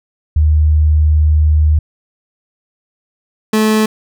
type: tone pair in turn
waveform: sine / 30% pulse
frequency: 76.6 / 216.7 Hz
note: D#2 / A3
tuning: -27 / -26 cents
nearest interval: octave + tritone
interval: 1801 cents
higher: second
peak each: -7 dBFS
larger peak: neither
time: 0.36-1.79 / 3.53-3.86 s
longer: first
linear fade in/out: 5 ms
effects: none